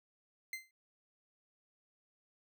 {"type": "tone with exponential decay", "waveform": "40% pulse", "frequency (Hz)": 2077, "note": "C7", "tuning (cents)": -13, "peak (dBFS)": -35, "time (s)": [0.53, 0.71], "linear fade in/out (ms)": 2, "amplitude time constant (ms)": 37, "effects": []}